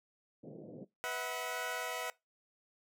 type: band-pass noise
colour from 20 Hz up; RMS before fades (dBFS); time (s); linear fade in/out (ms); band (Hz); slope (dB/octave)
pink; -49; 0.43-0.85; 10; 130 to 600; 48
type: chord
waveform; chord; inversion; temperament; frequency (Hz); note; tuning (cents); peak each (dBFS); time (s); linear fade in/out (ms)
15% pulse; B suspended fourth; none; equal with one note detuned; 493.9 / 645.3 / 740; B4 / E5 / F#5; 0 / -37 / 0; -35; 1.04-2.1; 0
effects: noise-tail reverb RT60 0.2 s tail -21 dB re dry

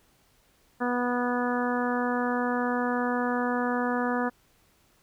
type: harmonic tone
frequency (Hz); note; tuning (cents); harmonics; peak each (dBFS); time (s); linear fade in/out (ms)
245.2; B3; -12; 1 / 2 / 3 / 4 / 5 / 6 / 7; -28 / -31 / -33 / -34 / -35 / -36 / -36; 0.8-4.3; 20
effects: pink hiss -64 dBFS RMS until 5.02 s

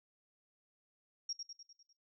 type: tone with echo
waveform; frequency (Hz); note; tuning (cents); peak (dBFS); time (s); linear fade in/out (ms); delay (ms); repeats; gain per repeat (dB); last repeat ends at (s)
sine; 5588; F8; 0; -36; 1.29-1.33; 5; 100; 6; -5; 1.93
effects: noise-tail reverb RT60 0.2 s tail -20 dB re dry

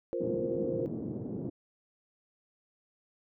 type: chord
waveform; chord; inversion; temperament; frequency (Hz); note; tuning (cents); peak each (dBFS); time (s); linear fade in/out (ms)
sine; F suspended fourth; none; equal; 349.2 / 466.2 / 523.3; F4 / Bb4 / C5; 0 / 0 / 0; -35; 0.13-0.86; 0
type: band-pass noise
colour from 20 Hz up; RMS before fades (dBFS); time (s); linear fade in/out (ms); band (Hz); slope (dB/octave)
white; -37; 0.2-1.5; 10; 110 to 360; 24
effects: none

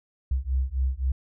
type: beating tone pair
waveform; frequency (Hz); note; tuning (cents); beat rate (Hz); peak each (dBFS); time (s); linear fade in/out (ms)
sine; 63.6 / 67.4; C2 / C#2; -48 / -48; 3.8; -26; 0.31-1.12; 5
effects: none

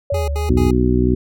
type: tone with exponential decay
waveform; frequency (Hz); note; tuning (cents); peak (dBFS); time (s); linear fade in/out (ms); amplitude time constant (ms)
sine; 566; C#5; +36; -16; 0.1-0.66; 5; 120
type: exponential two-way sweep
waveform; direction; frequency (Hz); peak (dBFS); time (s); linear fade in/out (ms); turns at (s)
sine; down then up; 92.5 to 70.8 to 84.9; -18; 0.12-0.69; 5; 0.29
type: tone bursts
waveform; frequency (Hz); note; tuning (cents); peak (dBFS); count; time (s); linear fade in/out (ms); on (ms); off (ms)
25% pulse; 415.3; G#4; 0; -20; 3; 0.14-0.71; 5; 140; 75
type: harmonic tone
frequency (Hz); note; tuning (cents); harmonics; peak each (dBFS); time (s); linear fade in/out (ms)
61.9; B1; +5; 1 / 2 / 3 / 4 / 5 / 6; -18 / -20 / -24 / -18 / -22 / -19; 0.49-1.15; 5
effects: none

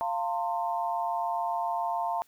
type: tone cluster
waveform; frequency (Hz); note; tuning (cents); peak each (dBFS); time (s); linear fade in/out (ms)
sine; 694 / 900 / 1047; F5 / A5 / C6; -11 / +39 / +1; -31 / -30 / -36; 0.01-2.22; 0
effects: white hiss -64 dBFS RMS until 2.27 s

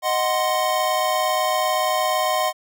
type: chord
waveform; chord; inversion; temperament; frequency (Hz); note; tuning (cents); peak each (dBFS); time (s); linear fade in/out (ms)
square; C diminished; first; equal; 622.3 / 740 / 1046.5; Eb5 / Gb5 / C6; 0 / 0 / 0; -24; 0.02-2.53; 50
effects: none

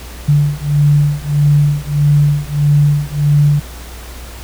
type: beating tone pair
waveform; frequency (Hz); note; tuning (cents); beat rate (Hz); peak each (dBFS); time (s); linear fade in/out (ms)
sine; 145.3 / 146.9; D3 / D3; -18 / +1; 1.6; -12; 0.28-3.6; 10
effects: added 60 Hz sine -29 dBFS peak until 4.43 s + pink hiss -34 dBFS RMS until 4.43 s

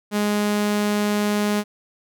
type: tone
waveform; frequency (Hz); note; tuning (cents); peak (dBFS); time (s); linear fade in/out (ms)
sawtooth; 207.7; G#3; 0; -15; 0.11-1.64; 50
effects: none

